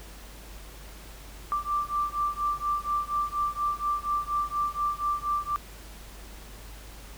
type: beating tone pair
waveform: sine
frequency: 1174.7 / 1178.9 Hz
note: D6 / D6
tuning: 0 / +6 cents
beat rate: 4.2 Hz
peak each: -29 dBFS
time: 1.52-5.56 s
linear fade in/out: 0 ms
effects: added 50 Hz sine -44 dBFS peak until 7.17 s + pink hiss -48 dBFS RMS until 7.17 s